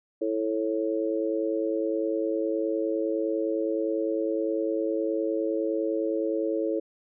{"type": "harmonic tone", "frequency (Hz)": 109.8, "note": "A2", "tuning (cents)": -3, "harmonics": [3, 4, 5], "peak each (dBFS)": [-28, -29, -30], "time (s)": [0.21, 6.8], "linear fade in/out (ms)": 10, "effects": []}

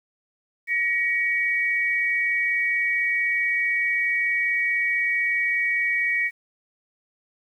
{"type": "tone pair together", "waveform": "sine", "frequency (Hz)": [1903.6, 2259], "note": ["A#6", "C#7"], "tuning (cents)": [36, 32], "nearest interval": "minor third", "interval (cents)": 296, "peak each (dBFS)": -23, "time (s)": [0.67, 6.31], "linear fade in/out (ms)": 50, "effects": ["9-bit"]}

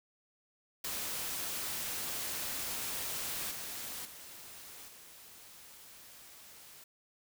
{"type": "noise with level steps", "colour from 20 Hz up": "white", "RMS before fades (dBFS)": [-38, -42, -50, -54], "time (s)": [0.84, 6.84], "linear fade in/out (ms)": 5, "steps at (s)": [3.51, 4.05, 4.88], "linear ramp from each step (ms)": 2, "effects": []}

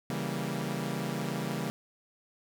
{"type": "chord", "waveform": "sawtooth", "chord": "C# diminished seventh", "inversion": "none", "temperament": "equal", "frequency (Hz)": [138.59, 164.81, 196, 233.1], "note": ["C#3", "E3", "G3", "Bb3"], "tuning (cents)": [0, 0, 0, 0], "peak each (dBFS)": [-33, -33, -33, -34], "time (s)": [0.1, 1.7], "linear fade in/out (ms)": 0, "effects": ["10-bit"]}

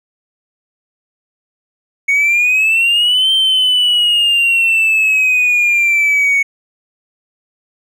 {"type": "exponential two-way sweep", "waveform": "triangle", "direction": "up then down", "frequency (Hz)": [2217, 3136, 2217], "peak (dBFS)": -7, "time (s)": [2.08, 6.43], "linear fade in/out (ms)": 10, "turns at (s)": 3.32, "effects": ["tanh soft clip ceiling -4 dBFS"]}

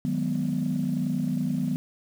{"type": "chord", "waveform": "sine", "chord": "G# minor seventh", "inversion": "second", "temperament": "equal", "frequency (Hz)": [155.56, 185, 207.7, 246.9], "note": ["D#3", "F#3", "G#3", "B3"], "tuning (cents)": [0, 0, 0, 0], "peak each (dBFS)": [-29, -29, -32, -27], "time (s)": [0.05, 1.76], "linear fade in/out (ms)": 0, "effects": ["tanh soft clip ceiling -17 dBFS", "8-bit"]}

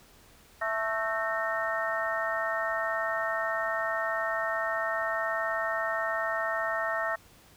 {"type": "harmonic tone with a mistuned harmonic", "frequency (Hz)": 220.4, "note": "A3", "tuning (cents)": 3, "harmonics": [3, 4, 5, 6, 7, 8], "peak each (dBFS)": [-32, -39, -37, -34, -41, -32], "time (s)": [0.61, 7.16], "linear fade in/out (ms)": 10, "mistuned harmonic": 8, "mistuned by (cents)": 72, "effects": ["pink hiss -57 dBFS RMS until 7.56 s"]}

